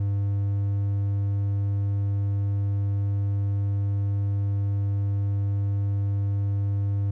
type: tone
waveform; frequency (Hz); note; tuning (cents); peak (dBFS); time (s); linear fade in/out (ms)
triangle; 100.2; G2; +38; -20; 0-7.11; 5
effects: none